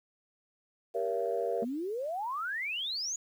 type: chord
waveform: sine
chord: G diminished seventh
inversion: none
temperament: just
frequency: 392 / 470.4 / 564.5 / 677.4 Hz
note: G4 / Bb4 / Db5 / Fb5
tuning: 0 / +16 / +31 / +47 cents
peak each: -36 / -32 / -36 / -34 dBFS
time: 0.94-1.65 s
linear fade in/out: 20 ms
type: exponential sweep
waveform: sine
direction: up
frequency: 220 to 6910 Hz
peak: -32 dBFS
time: 1.62-3.16 s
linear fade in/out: 5 ms
effects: tanh soft clip ceiling -19 dBFS + 10-bit